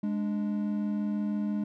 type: tone pair together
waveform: triangle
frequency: 207.7 / 293.7 Hz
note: G#3 / D4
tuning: 0 / 0 cents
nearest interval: tritone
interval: 600 cents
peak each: -26 / -34 dBFS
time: 0.03-1.64 s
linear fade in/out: 5 ms
effects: none